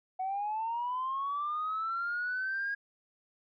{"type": "linear sweep", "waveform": "sine", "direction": "up", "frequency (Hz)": [740, 1641], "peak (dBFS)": -30, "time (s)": [0.19, 2.75], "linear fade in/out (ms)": 10, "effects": ["tanh soft clip ceiling -27 dBFS"]}